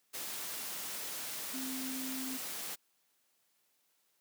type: tone in noise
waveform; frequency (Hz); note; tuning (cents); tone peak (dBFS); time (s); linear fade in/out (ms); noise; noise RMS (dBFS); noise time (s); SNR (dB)
sine; 261.6; C4; 0; -39; 1.53-2.38; 20; white; -41; 0.13-2.76; -1
effects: white hiss -75 dBFS RMS until 4.2 s + high-pass 150 Hz 12 dB/octave